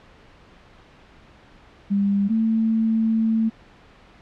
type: tone pair in turn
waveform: sine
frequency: 200 / 223.1 Hz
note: G3 / A3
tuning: +35 / +24 cents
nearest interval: major second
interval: 189 cents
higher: second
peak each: -17 dBFS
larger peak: neither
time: 1.9-2.29 / 2.29-3.5 s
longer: second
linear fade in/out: 20 ms
effects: pink hiss -50 dBFS RMS until 4.21 s + low-pass 3000 Hz 12 dB/octave